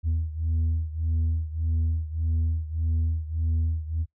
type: beating tone pair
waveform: sine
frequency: 80.3 / 82 Hz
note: E2 / E2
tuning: -45 / -9 cents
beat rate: 1.7 Hz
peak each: -23 / -26 dBFS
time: 0.03-4.06 s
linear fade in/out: 50 ms
effects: noise-tail reverb RT60 0.1 s tail -21 dB re dry + tanh soft clip ceiling -20 dBFS